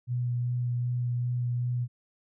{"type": "tone with vibrato", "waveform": "sine", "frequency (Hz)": 122.3, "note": "B2", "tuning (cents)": -16, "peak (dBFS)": -26, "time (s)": [0.07, 1.88], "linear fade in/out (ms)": 50, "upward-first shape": "sine", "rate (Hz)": 2.6, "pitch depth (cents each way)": 12, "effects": []}